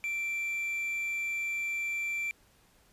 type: tone with quantisation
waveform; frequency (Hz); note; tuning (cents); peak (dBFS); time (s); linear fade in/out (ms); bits
triangle; 2349; D7; 0; -29; 0.04-2.31; 0; 9
effects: pink hiss -64 dBFS RMS until 2.92 s + resampled to 32000 Hz